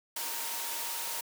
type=tone in noise; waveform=sine; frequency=929 Hz; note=A#5; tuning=6 cents flat; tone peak=-45 dBFS; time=0.16-1.21 s; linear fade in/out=5 ms; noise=white; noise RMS=-36 dBFS; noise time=0.16-1.21 s; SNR=-12 dB; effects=high-pass 400 Hz 12 dB/octave